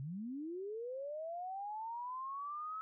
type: linear sweep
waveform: sine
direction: up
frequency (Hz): 126.1 to 1300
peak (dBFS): -40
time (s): 0-2.81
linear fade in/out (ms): 0
effects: none